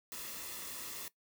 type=noise with comb filter; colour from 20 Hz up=white; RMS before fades=-44 dBFS; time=0.12-1.08 s; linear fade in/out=0 ms; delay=1.3 ms; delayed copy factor=-0.5; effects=noise-tail reverb RT60 0.1 s tail -18 dB re dry